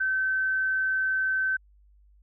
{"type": "tone", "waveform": "sine", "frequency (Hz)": 1537, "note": "G6", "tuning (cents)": -35, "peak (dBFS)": -23, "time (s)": [0, 1.57], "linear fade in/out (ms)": 10, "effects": ["added 50 Hz sine -55 dBFS peak until 2.22 s"]}